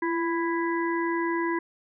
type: harmonic tone with a mistuned harmonic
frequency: 330.7 Hz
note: E4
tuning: 6 cents sharp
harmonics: 1 / 3 / 5 / 6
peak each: -26 / -30 / -35 / -35 dBFS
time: 0.02-1.59 s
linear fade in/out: 5 ms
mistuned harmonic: 1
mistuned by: +38 cents
effects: none